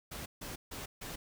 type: noise bursts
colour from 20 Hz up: pink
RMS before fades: -43 dBFS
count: 4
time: 0.11-1.16 s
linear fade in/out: 10 ms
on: 150 ms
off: 150 ms
effects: none